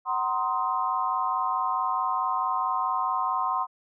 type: chord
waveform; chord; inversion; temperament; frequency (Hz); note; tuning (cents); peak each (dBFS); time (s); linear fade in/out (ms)
sine; C half-diminished seventh; second; just; 753.5 / 941.9 / 1046.5 / 1255.8; Gb5 / Bb5 / C6 / Eb6; +31 / +18 / 0 / +16; -31 / -32 / -26 / -32; 0.05-3.67; 50
effects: none